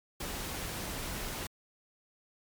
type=noise; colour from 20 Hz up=pink; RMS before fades=-38 dBFS; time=0.2-1.47 s; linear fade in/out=5 ms; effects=MP3 96 kbps